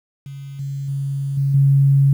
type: tone with level steps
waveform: sine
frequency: 138.4 Hz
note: C#3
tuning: 2 cents flat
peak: -30 / -23 / -20 / -15 / -10 dBFS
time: 0.26-2.13 s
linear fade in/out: 2 ms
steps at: 0.59 / 0.88 / 1.37 / 1.54 s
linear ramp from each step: 5 ms
effects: 8-bit